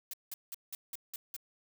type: noise bursts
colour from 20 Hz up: blue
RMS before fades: -41 dBFS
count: 7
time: 0.11-1.365 s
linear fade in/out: 2 ms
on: 25 ms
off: 180 ms
effects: none